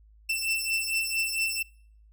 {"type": "beating tone pair", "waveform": "sawtooth", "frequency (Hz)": [2672, 2676.4], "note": ["E7", "E7"], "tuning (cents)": [23, 26], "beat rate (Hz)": 4.4, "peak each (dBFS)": -26, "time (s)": [0.29, 1.63], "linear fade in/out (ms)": 10, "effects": ["noise-tail reverb RT60 0.6 s tail -26 dB re dry", "added 53 Hz sine -53 dBFS peak until 2.12 s"]}